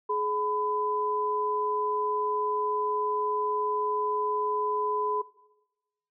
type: tone pair together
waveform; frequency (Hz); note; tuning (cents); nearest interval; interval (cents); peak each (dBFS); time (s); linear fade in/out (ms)
sine; 421.8 / 1003.2; G#4 / B5; +27 / +27; octave + minor third; 1500; -29 / -27; 0.09-5.22; 10
effects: noise-tail reverb RT60 1.0 s tail -20 dB re dry